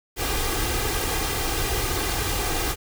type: noise with comb filter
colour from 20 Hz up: pink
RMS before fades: -25 dBFS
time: 0.16-2.76 s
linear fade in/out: 50 ms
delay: 2.5 ms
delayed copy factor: +0.65
effects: none